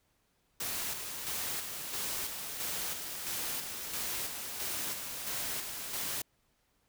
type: noise with tremolo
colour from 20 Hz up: white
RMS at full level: -36 dBFS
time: 0.6-6.22 s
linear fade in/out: 5 ms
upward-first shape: square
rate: 1.5 Hz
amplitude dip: 40%
effects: pink hiss -74 dBFS RMS until 6.88 s